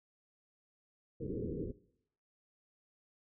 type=low-pass noise; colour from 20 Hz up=white; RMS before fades=-39 dBFS; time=1.2-1.72 s; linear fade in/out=10 ms; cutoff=490 Hz; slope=96 dB/octave; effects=noise-tail reverb RT60 0.7 s tail -20 dB re dry